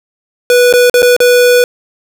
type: tone with dropouts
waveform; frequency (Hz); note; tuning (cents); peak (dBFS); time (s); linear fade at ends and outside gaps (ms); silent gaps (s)
square; 490.9; B4; -10; -5; 0.5-1.64; 1; 0.727-0.737 / 0.898-0.941 / 1.021-1.028 / 1.165-1.203
effects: none